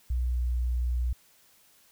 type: tone with pitch glide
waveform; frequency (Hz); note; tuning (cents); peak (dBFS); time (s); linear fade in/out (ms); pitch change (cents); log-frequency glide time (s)
sine; 61.74 to 61.03; B1 to B1; 0 to -20; -24; 0.1-1.13; 5; -20; 0.2-0.42
effects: tanh soft clip ceiling -20 dBFS + white hiss -61 dBFS RMS until 1.91 s